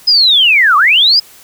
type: linear two-way sweep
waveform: sine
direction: down then up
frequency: 5100 to 1100 to 5100 Hz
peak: -5 dBFS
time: 0.07-1.2 s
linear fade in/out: 10 ms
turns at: 0.77 s
effects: white hiss -40 dBFS RMS until 1.43 s